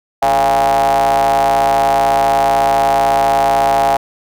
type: ring-modulated tone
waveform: square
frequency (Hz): 65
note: C2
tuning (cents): -11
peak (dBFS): -8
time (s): 0.22-3.97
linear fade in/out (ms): 5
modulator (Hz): 752
effects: none